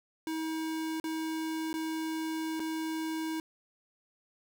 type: tone with dropouts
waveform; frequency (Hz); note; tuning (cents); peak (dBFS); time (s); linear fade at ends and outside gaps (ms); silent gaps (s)
square; 319.2; D#4; +44; -33; 0.27-3.4; 1; 1-1.041 / 1.73-1.74 / 2.596-2.601
effects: none